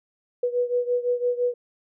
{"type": "beating tone pair", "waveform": "sine", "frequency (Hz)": [487.6, 493.5], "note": ["B4", "B4"], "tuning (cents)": [-22, -1], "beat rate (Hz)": 5.9, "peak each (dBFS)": [-23, -26], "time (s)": [0.43, 1.54], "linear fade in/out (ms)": 5, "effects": []}